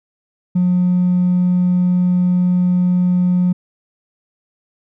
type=tone with hard clipping; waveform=sine; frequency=179.8 Hz; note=F#3; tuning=49 cents flat; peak=-12 dBFS; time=0.55-3.53 s; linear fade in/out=10 ms; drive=1 dB; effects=none